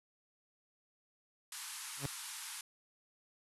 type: band-pass noise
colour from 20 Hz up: white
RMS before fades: -46 dBFS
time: 1.52-2.61 s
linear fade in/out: 2 ms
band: 840 to 12000 Hz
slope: 96 dB/octave
type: tone with exponential growth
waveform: sawtooth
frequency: 139.3 Hz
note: C#3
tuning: 9 cents sharp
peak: -29 dBFS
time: 1.97-2.06 s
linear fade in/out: 2 ms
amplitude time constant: 19 ms
effects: none